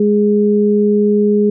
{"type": "tone pair together", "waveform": "sine", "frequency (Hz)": [207.7, 415.3], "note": ["G#3", "G#4"], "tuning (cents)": [0, 0], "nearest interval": "octave", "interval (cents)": 1200, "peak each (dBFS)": -12, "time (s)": [0, 1.5], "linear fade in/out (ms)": 5, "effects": []}